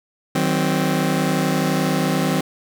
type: chord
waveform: sawtooth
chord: C diminished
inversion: first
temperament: just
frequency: 156.98 / 188.37 / 261.6 Hz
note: Eb3 / Gb3 / C4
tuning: +16 / +31 / 0 cents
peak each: -18 dBFS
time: 0.35-2.41 s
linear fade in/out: 5 ms
effects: none